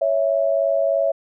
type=tone pair together; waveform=sine; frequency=556.1 / 659.3 Hz; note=C#5 / E5; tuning=+5 / 0 cents; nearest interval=minor third; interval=295 cents; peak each=-19 dBFS; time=0.01-1.12 s; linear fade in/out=10 ms; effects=none